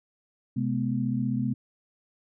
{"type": "tone cluster", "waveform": "sine", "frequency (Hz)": [129.1, 212.9, 248.4], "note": ["C3", "G#3", "B3"], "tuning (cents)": [-23, 43, 10], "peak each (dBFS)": -29, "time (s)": [0.56, 1.54], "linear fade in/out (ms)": 10, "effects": []}